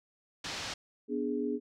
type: low-pass noise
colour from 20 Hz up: white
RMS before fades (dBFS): -39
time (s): 0.44-0.74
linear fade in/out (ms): 5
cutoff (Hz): 5600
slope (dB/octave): 24
type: chord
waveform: sine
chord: G# diminished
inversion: first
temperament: equal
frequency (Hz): 246.9 / 293.7 / 415.3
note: B3 / D4 / G#4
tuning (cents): 0 / 0 / 0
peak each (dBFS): -34 / -35 / -34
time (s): 1.08-1.6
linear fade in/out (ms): 50
effects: none